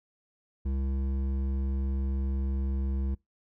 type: tone with hard clipping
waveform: sine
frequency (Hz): 67.1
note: C2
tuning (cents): +44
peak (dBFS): -29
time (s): 0.65-3.15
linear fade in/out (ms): 10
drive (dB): 10
effects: noise-tail reverb RT60 0.2 s tail -25 dB re dry